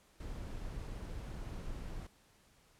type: noise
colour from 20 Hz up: brown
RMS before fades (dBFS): -43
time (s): 0.2-2.07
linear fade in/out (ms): 5
effects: pink hiss -67 dBFS RMS until 2.79 s + low-pass 12000 Hz 12 dB/octave